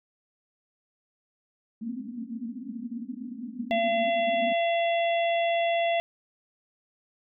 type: band-pass noise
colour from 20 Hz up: pink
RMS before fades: -36 dBFS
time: 1.81-4.53 s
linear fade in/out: 10 ms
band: 220 to 260 Hz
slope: 96 dB/octave
type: harmonic tone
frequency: 679 Hz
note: F5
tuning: 49 cents flat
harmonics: 1 / 3 / 4 / 5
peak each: -23 / -33 / -35 / -37 dBFS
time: 3.71-6 s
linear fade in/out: 0 ms
effects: none